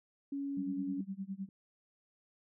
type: tone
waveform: sine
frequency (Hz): 279.3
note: C#4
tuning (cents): +13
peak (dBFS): -35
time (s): 0.32-1.01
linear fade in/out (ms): 5
type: tone with tremolo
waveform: sine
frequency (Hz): 194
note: G3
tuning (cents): -18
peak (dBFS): -35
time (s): 0.57-1.49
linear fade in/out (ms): 2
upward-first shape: sine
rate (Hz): 9.7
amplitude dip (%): 95
effects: none